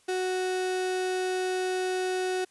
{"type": "tone", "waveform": "35% pulse", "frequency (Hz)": 370, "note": "F#4", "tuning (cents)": 0, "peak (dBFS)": -25, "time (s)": [0.08, 2.45], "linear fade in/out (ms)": 10, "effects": ["white hiss -63 dBFS RMS until 2.5 s", "resampled to 24000 Hz"]}